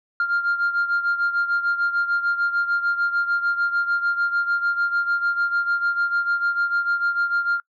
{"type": "beating tone pair", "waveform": "sine", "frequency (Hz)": [1396.9, 1403.6], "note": ["F6", "F6"], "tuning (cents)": [0, 8], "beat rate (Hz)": 6.7, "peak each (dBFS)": [-19, -24], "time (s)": [0.2, 7.6], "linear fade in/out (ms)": 2, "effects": ["noise-tail reverb RT60 0.1 s tail -25 dB re dry", "tanh soft clip ceiling -15 dBFS"]}